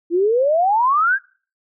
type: exponential sweep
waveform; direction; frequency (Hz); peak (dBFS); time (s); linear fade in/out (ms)
sine; up; 329.6 to 1661.2; -13; 0.1-1.19; 50
effects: noise-tail reverb RT60 0.4 s tail -23 dB re dry